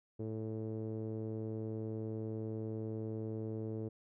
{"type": "tone with low-pass filter", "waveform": "sawtooth", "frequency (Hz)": 110, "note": "A2", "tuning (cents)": 0, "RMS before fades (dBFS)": -40, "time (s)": [0.19, 3.89], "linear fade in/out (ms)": 10, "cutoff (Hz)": 420, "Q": 3.2, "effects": []}